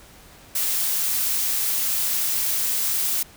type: noise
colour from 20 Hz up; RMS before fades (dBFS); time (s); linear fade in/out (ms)
blue; -23; 0.55-3.23; 5
effects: pink hiss -48 dBFS RMS until 3.36 s